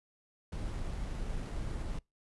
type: noise with sample-and-hold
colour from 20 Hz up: brown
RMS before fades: -37 dBFS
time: 0.52-1.99 s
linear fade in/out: 5 ms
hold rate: 8820 Hz
effects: noise-tail reverb RT60 0.2 s tail -25 dB re dry + resampled to 24000 Hz